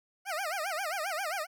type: tone with vibrato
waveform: 20% pulse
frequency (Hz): 698.5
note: F5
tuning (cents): 0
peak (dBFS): -27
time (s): 0.25-1.47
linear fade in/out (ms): 50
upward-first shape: sine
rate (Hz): 7.5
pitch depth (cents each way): 250
effects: none